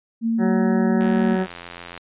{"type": "tone", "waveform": "sine", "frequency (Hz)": 227.9, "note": "A#3", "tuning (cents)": -39, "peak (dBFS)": -18, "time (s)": [0.21, 1.38], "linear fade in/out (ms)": 50}
{"type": "harmonic tone", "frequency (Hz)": 187.3, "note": "F#3", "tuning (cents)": 21, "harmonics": [1, 2, 3, 4, 5, 7, 8, 9, 10], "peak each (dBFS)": [-21, -24, -30, -31, -36, -39, -40, -36, -41], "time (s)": [0.38, 1.47], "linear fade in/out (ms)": 50}
{"type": "click train", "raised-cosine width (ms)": 0.3, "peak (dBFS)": -19, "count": 85, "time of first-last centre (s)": [1.01, 1.977], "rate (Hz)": 86.9}
{"effects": ["resampled to 8000 Hz"]}